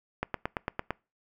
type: click train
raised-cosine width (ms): 0.5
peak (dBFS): -14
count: 7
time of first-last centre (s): 0.23-0.906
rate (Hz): 8.87
effects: noise-tail reverb RT60 0.3 s tail -25 dB re dry